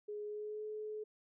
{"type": "tone with pitch glide", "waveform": "sine", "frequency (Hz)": [417.9, 427.7], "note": ["G#4", "A4"], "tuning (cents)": [11, -49], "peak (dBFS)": -40, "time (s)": [0.08, 1.04], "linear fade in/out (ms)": 10, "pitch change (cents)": 40, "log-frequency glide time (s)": [0.25, 0.65], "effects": []}